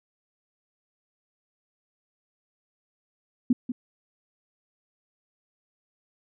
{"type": "tone with echo", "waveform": "sine", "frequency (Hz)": 246.9, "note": "B3", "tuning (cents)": 0, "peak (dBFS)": -16, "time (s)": [3.5, 3.53], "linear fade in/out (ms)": 5, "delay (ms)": 190, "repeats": 1, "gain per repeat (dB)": -10, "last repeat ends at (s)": 3.72, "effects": []}